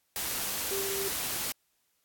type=tone in noise; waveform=sine; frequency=392 Hz; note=G4; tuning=in tune; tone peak=-33 dBFS; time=0.71-1.08 s; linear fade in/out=0 ms; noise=white; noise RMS=-33 dBFS; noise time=0.16-1.52 s; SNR=-3 dB; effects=white hiss -74 dBFS RMS until 2.04 s + AAC 64 kbps